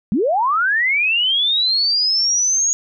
sine linear sweep, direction up, 174.61 to 6710 Hz, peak -14 dBFS, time 0.12-2.73 s, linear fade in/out 0 ms, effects none

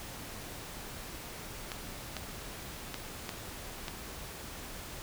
clicks, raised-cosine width 0.2 ms, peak -19 dBFS, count 5, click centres 1.718 / 2.167 / 2.943 / 3.292 / 3.882 s, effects pink hiss -44 dBFS RMS until 5.02 s

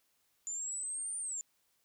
sine linear two-way sweep, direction up then down, 7040 to 9120 to 7040 Hz, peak -36 dBFS, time 0.47-1.41 s, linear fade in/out 0 ms, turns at 1.18 s, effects white hiss -75 dBFS RMS until 1.84 s

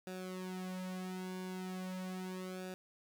sawtooth tone with flanger, 185 Hz, F#3, in tune, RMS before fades -43 dBFS, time 0.07-2.74 s, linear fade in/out 0 ms, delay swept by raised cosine 0.95 to 3.85 ms, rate 0.38 Hz, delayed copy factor -0.85, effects none

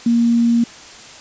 sine tone with quantisation, 234.4 Hz, A#3, 10 cents sharp, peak -11 dBFS, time 0.06-0.64 s, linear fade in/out 5 ms, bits 6, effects white hiss -38 dBFS RMS until 1.2 s + resampled to 16000 Hz

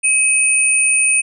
sine tone pair together, 2548 / 9066 Hz, D#7 / C#9, +41 / +38 cents, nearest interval octave + minor seventh, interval 2197 cents, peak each -14 dBFS, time 0.03-1.22 s, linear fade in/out 20 ms, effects none

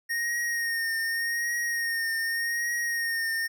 square tone with vibrato, 1854 Hz, A#6, 10 cents flat, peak -27 dBFS, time 0.09-3.48 s, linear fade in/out 20 ms, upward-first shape triangle, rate 0.85 Hz, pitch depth 39 cents each way, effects none

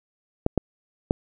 clicks, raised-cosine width 2 ms, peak -6 dBFS, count 3, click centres 0.464 / 0.577 / 1.109 s, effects none

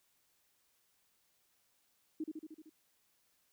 sine tone with echo, 312.7 Hz, D#4, 9 cents sharp, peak -35 dBFS, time 2.2-2.24 s, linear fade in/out 5 ms, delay 76 ms, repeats 6, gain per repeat -3 dB, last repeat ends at 2.696 s, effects white hiss -75 dBFS RMS until 3.52 s

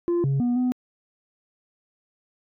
sine tone with pitch steps, 345.9 / 137.4 / 242.9 / 250.6 Hz, F4 / C#3 / B3 / B3, -17 / -15 / -29 / +25 cents, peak -17 dBFS, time 0.08-0.72 s, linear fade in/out 0 ms, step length 160 ms, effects tanh soft clip ceiling -19 dBFS

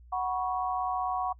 sine chord, F# suspended fourth, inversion none, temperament equal with one note detuned, 740 / 973 / 1108.7 Hz, F#5 / B5 / C#6, 0 / -26 / 0 cents, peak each -30 / -35 / -33 dBFS, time 0.12-1.33 s, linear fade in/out 10 ms, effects noise-tail reverb RT60 0.1 s tail -25 dB re dry + added 60 Hz sine -50 dBFS peak until 1.39 s

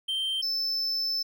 triangle tone pair in turn, 3136 / 5274 Hz, G7 / E8, 0 / 0 cents, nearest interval major sixth, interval 900 cents, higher second, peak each -25 dBFS, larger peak neither, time 0.08-0.42 / 0.42-1.23 s, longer second, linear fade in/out 10 ms, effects none

